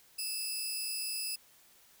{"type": "tone pair together", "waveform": "15% pulse", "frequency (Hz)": [2637, 4964], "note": ["E7", "D#8"], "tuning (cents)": [0, -5], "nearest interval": "major seventh", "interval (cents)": 1095, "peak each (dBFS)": [-34, -29], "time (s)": [0.18, 1.36], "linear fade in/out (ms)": 10, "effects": ["white hiss -62 dBFS RMS until 2 s"]}